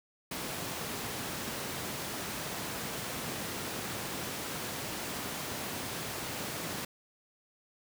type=high-pass noise; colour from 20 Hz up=pink; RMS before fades=-38 dBFS; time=0.31-6.85 s; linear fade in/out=5 ms; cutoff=120 Hz; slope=12 dB/octave; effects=none